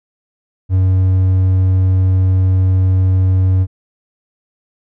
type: tone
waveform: triangle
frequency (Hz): 93.5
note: F#2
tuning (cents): +19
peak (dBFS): -7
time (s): 0.69-3.67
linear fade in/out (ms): 50
effects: none